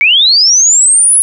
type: linear sweep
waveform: sine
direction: up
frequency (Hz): 2178 to 10548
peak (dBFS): -4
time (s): 0.01-1.22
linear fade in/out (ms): 0
effects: none